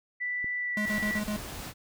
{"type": "tone with pitch glide", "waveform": "sine", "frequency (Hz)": [1975.5, 1953.9], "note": ["B6", "B6"], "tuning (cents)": [0, -19], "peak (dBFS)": -29, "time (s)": [0.2, 1.2], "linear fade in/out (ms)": 20, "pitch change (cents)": -19, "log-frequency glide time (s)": [0.57, 0.82]}
{"type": "click", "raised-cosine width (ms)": 3, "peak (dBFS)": -30, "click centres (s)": 0.444}
{"type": "tone bursts", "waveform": "square", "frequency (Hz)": 210, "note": "G#3", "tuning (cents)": 19, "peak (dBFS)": -30, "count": 5, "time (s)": [0.77, 1.365], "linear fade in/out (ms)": 2, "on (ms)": 87, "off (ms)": 40}
{"type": "noise", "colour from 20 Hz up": "pink", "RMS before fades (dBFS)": -40, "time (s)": [0.83, 1.74], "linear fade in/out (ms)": 50}
{"effects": []}